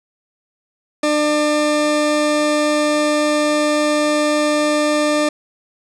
40% pulse tone pair together, 299.4 / 598.8 Hz, D4 / D5, +33 / +33 cents, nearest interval octave, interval 1200 cents, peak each -17 dBFS, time 1.03-5.29 s, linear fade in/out 5 ms, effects resampled to 22050 Hz + 7-bit

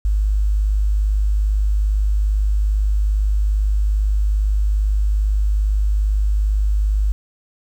sine tone, 51.2 Hz, G#1, 24 cents flat, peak -14 dBFS, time 0.05-7.12 s, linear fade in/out 0 ms, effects 8-bit

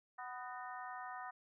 harmonic tone with a mistuned harmonic, 248.8 Hz, B3, 13 cents sharp, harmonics 3 / 4 / 5 / 6 / 7, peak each -48 / -50 / -50 / -54 / -53 dBFS, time 0.18-1.31 s, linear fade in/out 10 ms, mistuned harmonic 7, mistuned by +84 cents, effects none

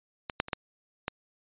clicks, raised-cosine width 0.3 ms, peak -17 / -8 / -24 / -11 / -13 dBFS, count 5, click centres 0.298 / 0.401 / 0.484 / 0.532 / 1.081 s, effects resampled to 8000 Hz

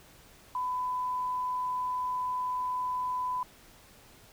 sine tone, 1002 Hz, B5, 25 cents sharp, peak -29 dBFS, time 0.55-3.43 s, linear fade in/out 2 ms, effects pink hiss -56 dBFS RMS until 4.32 s

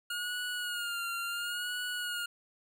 25% pulse tone with vibrato, 1426 Hz, F6, 36 cents sharp, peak -30 dBFS, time 0.1-2.26 s, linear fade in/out 5 ms, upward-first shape sine, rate 0.72 Hz, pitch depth 51 cents each way, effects none

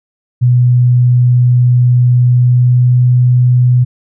sine tone with pitch glide, 123.47 to 124.33 Hz, B2 to B2, 0 to +12 cents, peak -5 dBFS, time 0.41-3.85 s, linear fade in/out 20 ms, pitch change +12 cents, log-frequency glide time 2.3-2.98 s, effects none

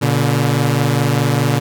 sawtooth tone pair together, 118.66 / 143.5 Hz, A#2 / D3, +31 / -40 cents, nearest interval minor third, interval 329 cents, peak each -12 dBFS, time 0.01-1.6 s, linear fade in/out 20 ms, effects none

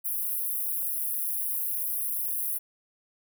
white high-pass noise, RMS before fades -30 dBFS, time 0.04-2.59 s, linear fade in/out 20 ms, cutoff 10000 Hz, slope 96 dB/octave, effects none

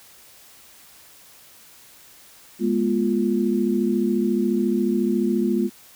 sine chord, F diminished, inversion first, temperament equal with one note detuned, 207.7 / 241.9 / 349.2 Hz, Ab3 / Cb4 / F4, 0 / -36 / 0 cents, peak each -22 / -23 / -23 dBFS, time 2.59-5.7 s, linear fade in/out 50 ms, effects white hiss -49 dBFS RMS until 5.95 s

